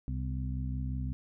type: harmonic tone with a mistuned harmonic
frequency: 65.41 Hz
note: C2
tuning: in tune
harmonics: 1 / 2 / 3 / 4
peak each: -34 / -36 / -44 / -42 dBFS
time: 0.08-1.13 s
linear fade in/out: 0 ms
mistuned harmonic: 4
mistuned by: -45 cents
effects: none